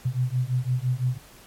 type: beating tone pair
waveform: sine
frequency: 123.47 / 129.37 Hz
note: B2 / C3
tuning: 0 / -19 cents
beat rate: 5.9 Hz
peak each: -25 dBFS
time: 0.05-1.18 s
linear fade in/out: 10 ms
effects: pink hiss -50 dBFS RMS until 1.46 s + MP3 64 kbps